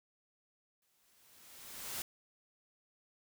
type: noise with exponential growth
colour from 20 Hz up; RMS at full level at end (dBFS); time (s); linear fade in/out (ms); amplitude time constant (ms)
white; -39; 0.82-2.02; 2; 260
effects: none